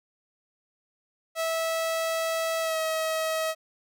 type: tone with pitch glide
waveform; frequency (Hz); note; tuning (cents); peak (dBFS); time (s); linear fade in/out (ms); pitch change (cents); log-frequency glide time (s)
sawtooth; 652 to 639; E5 to D#5; -19 to +46; -22; 1.35-3.55; 50; -35; 2.61-2.78
effects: none